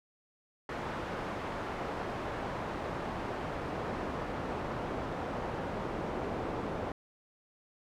brown noise with band-pass filter sweep, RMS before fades -37 dBFS, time 0.69-6.92 s, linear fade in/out 2 ms, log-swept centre 1100 to 700 Hz, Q 0.74, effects none

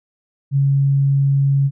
sine tone, 138.59 Hz, C#3, in tune, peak -12 dBFS, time 0.51-1.71 s, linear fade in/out 50 ms, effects none

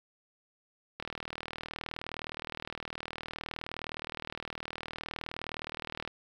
click train, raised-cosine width 0.3 ms, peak -21 dBFS, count 201, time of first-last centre 1-6.076 s, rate 39.4 Hz, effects 9-bit

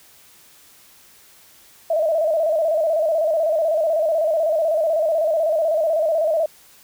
sine tone with vibrato, 636 Hz, D#5, 38 cents sharp, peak -16 dBFS, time 1.9-6.46 s, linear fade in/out 5 ms, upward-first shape square, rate 16 Hz, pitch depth 72 cents each way, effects white hiss -50 dBFS RMS until 6.83 s

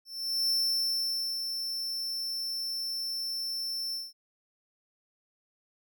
45% pulse tone with ADSR envelope, 5370 Hz, E8, 31 cents sharp, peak -25 dBFS, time 0.05-4.13 s, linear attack 440 ms, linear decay 900 ms, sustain -7 dB, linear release 190 ms, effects none

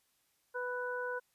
harmonic tone, 495.2 Hz, B4, 5 cents sharp, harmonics 1 / 2 / 3, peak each -38 / -42 / -39 dBFS, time 0.54-1.2 s, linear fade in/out 20 ms, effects white hiss -75 dBFS RMS until 1.34 s + resampled to 32000 Hz

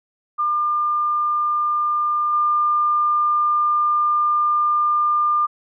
sine tone with level steps, 1200 Hz, D6, 37 cents sharp, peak -17 / -15 dBFS, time 0.38-5.47 s, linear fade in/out 20 ms, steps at 2.33 s, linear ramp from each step 2 ms, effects none

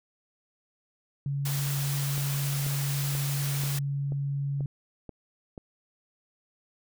sine tone, 140.2 Hz, C#3, 20 cents sharp, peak -27 dBFS, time 1.26-4.66 s, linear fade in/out 2 ms
white noise, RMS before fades -35 dBFS, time 1.45-3.79 s, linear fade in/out 5 ms
click train, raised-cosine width 2 ms, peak -27 dBFS, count 8, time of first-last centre 2.18-5.578 s, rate 2.06 Hz
effects none

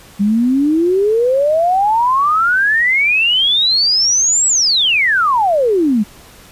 sine exponential two-way sweep, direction up then down, 196 to 7880 to 197.7 Hz, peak -10 dBFS, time 0.19-6.04 s, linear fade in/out 20 ms, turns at 4.47 s, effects pink hiss -41 dBFS RMS until 6.51 s + resampled to 32000 Hz

